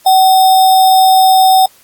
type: tone with sample-and-hold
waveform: sine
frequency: 758 Hz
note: F#5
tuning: 42 cents sharp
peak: -4 dBFS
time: 0.06-1.66 s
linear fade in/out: 5 ms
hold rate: 4410 Hz
effects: white hiss -46 dBFS RMS until 1.83 s + AAC 64 kbps